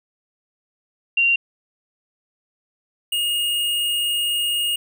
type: tone pair in turn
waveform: sine / square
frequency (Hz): 2765 / 2854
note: F7 / F7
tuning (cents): -18 / +37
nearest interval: minor second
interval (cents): 55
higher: second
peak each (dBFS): -14 / -20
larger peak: first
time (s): 1.17-1.36 / 3.12-4.76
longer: second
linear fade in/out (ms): 5
effects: none